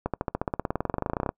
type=accelerating click train; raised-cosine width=1 ms; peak=-12 dBFS; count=26; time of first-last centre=0.06-1.291 s; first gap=77 ms; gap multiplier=0.96; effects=noise-tail reverb RT60 0.1 s tail -26 dB re dry